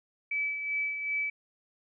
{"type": "tone with tremolo", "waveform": "sine", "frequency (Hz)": 2300, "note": "D7", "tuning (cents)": -37, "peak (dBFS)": -27, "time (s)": [0.31, 1.3], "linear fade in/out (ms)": 5, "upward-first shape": "sine", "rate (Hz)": 2.6, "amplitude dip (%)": 50, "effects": []}